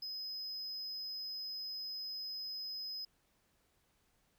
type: tone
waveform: triangle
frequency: 5060 Hz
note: D#8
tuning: 28 cents sharp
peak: -39 dBFS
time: 0.02-3.05 s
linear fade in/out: 5 ms
effects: pink hiss -75 dBFS RMS until 4.38 s